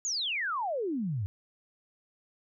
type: exponential sweep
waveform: sine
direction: down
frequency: 7030 to 91.2 Hz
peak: -29 dBFS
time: 0.05-1.26 s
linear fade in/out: 0 ms
effects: none